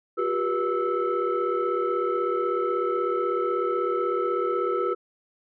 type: tone cluster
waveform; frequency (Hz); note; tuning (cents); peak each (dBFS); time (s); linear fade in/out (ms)
sine; 360 / 396.2 / 483.8 / 1311; F#4 / G4 / B4 / E6; -47 / +18 / -36 / -10; -27; 0.17-4.95; 20
effects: tanh soft clip ceiling -17 dBFS